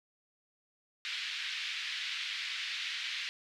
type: band-pass noise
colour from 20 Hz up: white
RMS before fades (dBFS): -38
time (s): 1.05-3.29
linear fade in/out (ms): 0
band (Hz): 1800 to 3900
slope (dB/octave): 24
effects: none